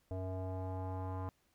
square tone with low-pass filter sweep, 93.4 Hz, F#2, 17 cents sharp, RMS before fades -40 dBFS, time 0.11-1.29 s, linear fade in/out 0 ms, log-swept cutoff 630 to 1000 Hz, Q 3.5, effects pink hiss -75 dBFS RMS until 1.54 s

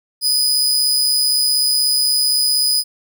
sawtooth tone with amplitude modulation, 4978 Hz, D#8, in tune, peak -9 dBFS, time 0.21-2.84 s, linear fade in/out 50 ms, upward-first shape sine, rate 137 Hz, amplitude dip 40%, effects none

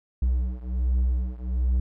triangle beating tone pair, 61.74 / 63.04 Hz, B1 / B1, 0 / +36 cents, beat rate 1.3 Hz, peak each -22 / -24 dBFS, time 0.22-1.8 s, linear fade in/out 5 ms, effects none

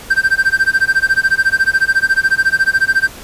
triangle tone with tremolo, 1568 Hz, G6, in tune, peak -5 dBFS, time 0.1-3.08 s, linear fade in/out 10 ms, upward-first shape sine, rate 14 Hz, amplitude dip 100%, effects pink hiss -34 dBFS RMS until 3.23 s + resampled to 32000 Hz

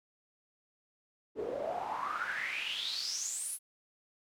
pink noise with band-pass filter sweep, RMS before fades -37 dBFS, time 1.35-3.59 s, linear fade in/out 50 ms, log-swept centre 390 to 11000 Hz, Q 8.2, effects none

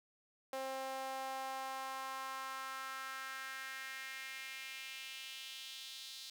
sawtooth tone with high-pass filter sweep, 265.4 Hz, C4, 25 cents sharp, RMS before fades -45 dBFS, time 0.53-6.3 s, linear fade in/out 2 ms, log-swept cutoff 590 to 4000 Hz, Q 2.8, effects none

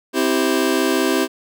sawtooth chord, C major, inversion none, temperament just, 261.6 / 327 / 392.4 Hz, C4 / E4 / G4, 0 / -14 / +2 cents, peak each -16 dBFS, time 0.13-1.28 s, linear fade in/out 50 ms, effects none

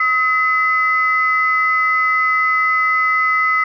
sine tone pair together, 1275 / 2024 Hz, D#6 / B6, +42 / +42 cents, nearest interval minor sixth, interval 800 cents, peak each -15 dBFS, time 0-3.64 s, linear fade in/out 5 ms, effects tanh soft clip ceiling -5 dBFS

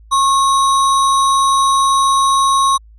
sine tone with sample-and-hold, 1089 Hz, C#6, 31 cents flat, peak -9 dBFS, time 0.11-2.78 s, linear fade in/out 20 ms, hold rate 4900 Hz, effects added 54 Hz sine -39 dBFS peak until 2.98 s + MP3 48 kbps

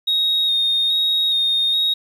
sine tone with vibrato, 3729 Hz, A#7, in tune, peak -14 dBFS, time 0.07-1.94 s, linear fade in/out 10 ms, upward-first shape square, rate 1.2 Hz, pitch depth 18 cents each way, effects tanh soft clip ceiling -12 dBFS + 8-bit

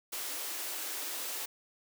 white high-pass noise, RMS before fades -38 dBFS, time 0.12-1.46 s, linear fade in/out 10 ms, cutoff 260 Hz, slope 96 dB/octave, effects none

